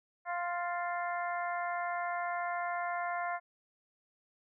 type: harmonic tone with a mistuned harmonic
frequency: 349.2 Hz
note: F4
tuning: in tune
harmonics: 2 / 3 / 4 / 5 / 6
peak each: -35 / -39 / -41 / -43 / -45 dBFS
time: 0.25-3.4 s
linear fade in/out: 50 ms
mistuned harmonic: 5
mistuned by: +18 cents
effects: none